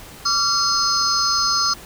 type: tone cluster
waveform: sine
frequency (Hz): 1155 / 1371 / 4310 / 5070 / 6170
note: D6 / F6 / C#8 / D#8 / G8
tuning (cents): -29 / -32 / -49 / +32 / -28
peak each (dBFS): -24 / -24 / -23 / -20 / -25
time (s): 0.25-1.74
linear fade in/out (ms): 10
effects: pink hiss -40 dBFS RMS until 1.85 s